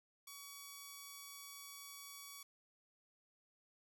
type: tone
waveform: 5% pulse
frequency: 1131 Hz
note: C#6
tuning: 34 cents sharp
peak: -39 dBFS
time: 0.27-2.43 s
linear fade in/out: 5 ms
effects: none